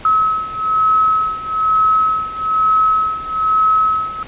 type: beating tone pair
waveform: sine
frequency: 1286 / 1287.1 Hz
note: E6 / E6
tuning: -43 / -42 cents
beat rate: 1.1 Hz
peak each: -17 / -14 dBFS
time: 0.05-4.23 s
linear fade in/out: 2 ms
effects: pink hiss -36 dBFS RMS until 4.27 s + resampled to 8000 Hz